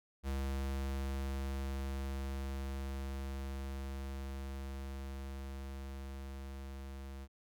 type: tone with level ramp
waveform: square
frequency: 67.8 Hz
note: C#2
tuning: 38 cents flat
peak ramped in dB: -35 to -45 dBFS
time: 0.23-7.28 s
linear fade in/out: 50 ms
effects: none